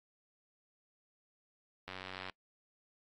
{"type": "click train", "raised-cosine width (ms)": 0.3, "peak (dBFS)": -27, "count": 40, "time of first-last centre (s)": [1.88, 2.297], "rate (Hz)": 93.5, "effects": ["noise-tail reverb RT60 0.1 s tail -25 dB re dry", "AAC 32 kbps"]}